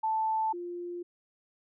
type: tone pair in turn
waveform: sine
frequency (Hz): 880 / 350.1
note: A5 / F4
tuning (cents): 0 / +4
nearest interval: octave + major third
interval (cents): 1596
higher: first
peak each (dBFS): -26 / -35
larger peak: first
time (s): 0.03-0.53 / 0.53-1.03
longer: neither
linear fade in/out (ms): 10
effects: none